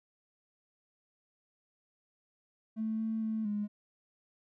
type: tone with pitch steps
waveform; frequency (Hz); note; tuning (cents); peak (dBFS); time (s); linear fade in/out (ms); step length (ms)
triangle; 220 / 221.9 / 219.8 / 207.5; A3 / A3 / A3 / G#3; 0 / +15 / -2 / -1; -27; 2.76-3.68; 50; 230
effects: tanh soft clip ceiling -29 dBFS